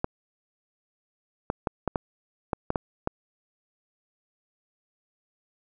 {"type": "clicks", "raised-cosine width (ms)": 1, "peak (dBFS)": -11, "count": 9, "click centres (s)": [0.044, 1.501, 1.672, 1.877, 1.958, 2.532, 2.704, 2.758, 3.074], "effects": []}